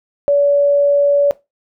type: tone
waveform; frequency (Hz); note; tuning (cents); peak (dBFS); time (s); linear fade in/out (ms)
sine; 571; D5; -49; -9; 0.28-1.31; 0
effects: noise-tail reverb RT60 0.2 s tail -18 dB re dry